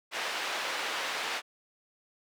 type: band-pass noise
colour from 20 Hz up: white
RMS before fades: -34 dBFS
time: 0.11-1.42 s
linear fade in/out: 50 ms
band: 510 to 2900 Hz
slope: 12 dB/octave
effects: none